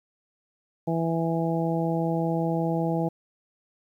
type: harmonic tone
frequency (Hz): 165.2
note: E3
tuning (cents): +4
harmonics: 1 / 2 / 3 / 4 / 5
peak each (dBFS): -26 / -29 / -31 / -32 / -33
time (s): 0.87-3.09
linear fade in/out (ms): 10
effects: 10-bit